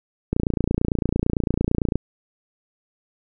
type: click train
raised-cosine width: 3 ms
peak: -7 dBFS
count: 48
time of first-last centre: 0.33-1.956 s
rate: 28.9 Hz
effects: none